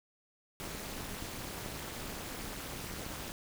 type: noise with amplitude modulation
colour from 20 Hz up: pink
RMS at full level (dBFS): -38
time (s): 0.6-3.32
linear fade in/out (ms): 0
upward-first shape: sine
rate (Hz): 231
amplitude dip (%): 95
effects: none